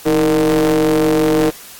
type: ring-modulated tone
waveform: square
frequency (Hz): 73.42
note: D2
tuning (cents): 0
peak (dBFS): -9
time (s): 0.05-1.51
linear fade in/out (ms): 20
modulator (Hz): 390
effects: white hiss -37 dBFS RMS until 1.79 s + AAC 64 kbps